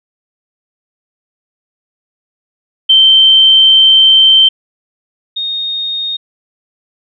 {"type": "tone pair in turn", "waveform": "sine", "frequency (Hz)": [3115, 3704], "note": ["G7", "A#7"], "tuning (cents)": [-12, -12], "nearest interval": "minor third", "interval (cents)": 300, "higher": "second", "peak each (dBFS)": [-3, -15], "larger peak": "first", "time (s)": [[2.89, 4.49], [5.36, 6.17]], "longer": "first", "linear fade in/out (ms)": 10, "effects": []}